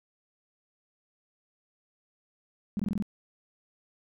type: tone bursts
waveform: sine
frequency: 204.4 Hz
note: G#3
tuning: 27 cents flat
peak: -26 dBFS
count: 6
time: 2.77-3.024 s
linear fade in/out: 0 ms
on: 24 ms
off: 22 ms
effects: none